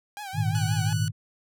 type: tone with vibrato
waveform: sawtooth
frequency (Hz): 797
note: G5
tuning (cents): +28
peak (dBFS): -31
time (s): 0.17-0.93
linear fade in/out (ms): 0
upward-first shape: triangle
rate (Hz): 5.7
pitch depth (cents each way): 120
type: chord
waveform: sine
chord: Ab suspended second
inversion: none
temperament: just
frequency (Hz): 103.83 / 116.8 / 155.74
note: Ab2 / Bb2 / Eb3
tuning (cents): 0 / +4 / +2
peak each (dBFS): -26 / -28 / -27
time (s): 0.33-1.12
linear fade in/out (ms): 50
type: tone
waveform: 10% pulse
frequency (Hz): 1480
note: F#6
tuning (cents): 0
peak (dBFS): -26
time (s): 0.55-1.08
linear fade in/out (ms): 0
effects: none

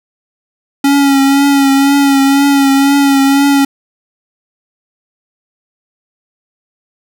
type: tone with vibrato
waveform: square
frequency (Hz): 277.2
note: C#4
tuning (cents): 0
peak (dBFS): -7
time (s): 0.84-3.65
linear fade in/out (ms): 5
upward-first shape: triangle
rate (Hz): 2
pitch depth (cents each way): 35
effects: none

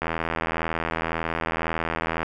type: click train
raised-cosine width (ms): 0.5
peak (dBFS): -10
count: 182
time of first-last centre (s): 0.02-2.23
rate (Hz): 81.9
effects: none

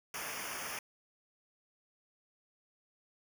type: noise with comb filter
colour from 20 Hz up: pink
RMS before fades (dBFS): -41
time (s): 0.14-0.79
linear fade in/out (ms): 2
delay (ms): 0.25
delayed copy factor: -1
effects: none

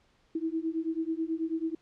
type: beating tone pair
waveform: sine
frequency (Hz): 319.7 / 328.9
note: D#4 / E4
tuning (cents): +47 / -4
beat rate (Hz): 9.2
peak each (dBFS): -32 / -32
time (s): 0.35-1.75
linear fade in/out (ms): 5
effects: pink hiss -67 dBFS RMS until 1.81 s + low-pass 5000 Hz 12 dB/octave

